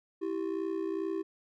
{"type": "ring-modulated tone", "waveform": "triangle", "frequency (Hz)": 358.7, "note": "F4", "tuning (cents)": 46, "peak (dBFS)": -26, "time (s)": [0.21, 1.23], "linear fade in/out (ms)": 20, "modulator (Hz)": 31.2, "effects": []}